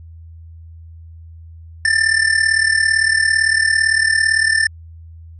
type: tone with amplitude modulation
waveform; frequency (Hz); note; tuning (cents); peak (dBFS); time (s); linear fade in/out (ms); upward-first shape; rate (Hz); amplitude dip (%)
square; 1781; A6; +21; -10; 1.85-4.67; 2; sine; 37.8; 75
effects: added 82 Hz sine -35 dBFS peak until 5.39 s + resampled to 24000 Hz